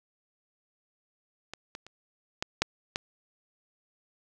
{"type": "clicks", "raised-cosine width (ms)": 0.2, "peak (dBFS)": [-21, -22, -30, -12, -6, -12], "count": 6, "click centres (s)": [1.536, 1.751, 1.866, 2.425, 2.62, 2.959], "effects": []}